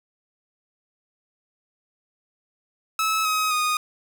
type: tone with pitch steps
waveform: sawtooth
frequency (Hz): 1298 / 1266.9 / 1236.5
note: E6 / D#6 / D#6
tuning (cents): -27 / +31 / -11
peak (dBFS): -17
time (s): 2.99-3.77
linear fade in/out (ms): 2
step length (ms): 260
effects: none